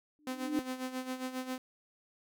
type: tone with exponential growth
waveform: sine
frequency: 299.7 Hz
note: D4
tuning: 35 cents sharp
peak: -26 dBFS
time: 0.19-0.59 s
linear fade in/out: 0 ms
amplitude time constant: 85 ms
type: tone with tremolo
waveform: sawtooth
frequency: 257.1 Hz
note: C4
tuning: 30 cents flat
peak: -30 dBFS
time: 0.27-1.58 s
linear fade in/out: 2 ms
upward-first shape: sine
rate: 7.4 Hz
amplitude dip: 70%
effects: none